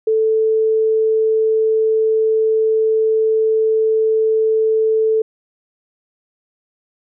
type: tone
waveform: sine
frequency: 440 Hz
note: A4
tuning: in tune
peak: -12 dBFS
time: 0.07-5.22 s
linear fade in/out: 5 ms
effects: none